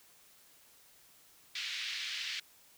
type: band-pass noise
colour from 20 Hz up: white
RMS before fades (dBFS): -39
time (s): 1.55-2.4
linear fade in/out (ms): 5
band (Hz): 1900 to 4400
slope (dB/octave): 24
effects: white hiss -62 dBFS RMS until 2.77 s